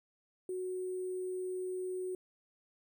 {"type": "tone with sample-and-hold", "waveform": "sine", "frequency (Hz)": 368.8, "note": "F#4", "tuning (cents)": -6, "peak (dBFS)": -35, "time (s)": [0.49, 2.15], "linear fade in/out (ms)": 2, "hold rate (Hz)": 8820, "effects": []}